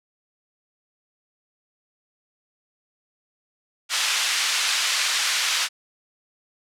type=band-pass noise; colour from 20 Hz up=white; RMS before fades=-23 dBFS; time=3.89-5.69 s; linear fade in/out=50 ms; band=1400 to 5200 Hz; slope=12 dB/octave; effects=low-pass 12000 Hz 12 dB/octave